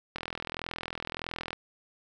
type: click train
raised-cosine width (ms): 0.3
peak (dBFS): -18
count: 58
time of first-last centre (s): 0.16-1.53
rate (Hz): 41.6
effects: none